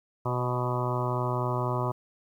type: harmonic tone with a mistuned harmonic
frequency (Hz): 123.9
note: B2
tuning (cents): +6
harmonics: 1 / 2 / 3 / 4 / 5 / 6 / 7 / 8 / 9 / 10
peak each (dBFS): -29 / -39 / -34 / -40 / -35 / -41 / -38 / -34 / -37 / -39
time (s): 0.25-1.92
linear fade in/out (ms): 10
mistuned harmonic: 4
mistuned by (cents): +29
effects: 10-bit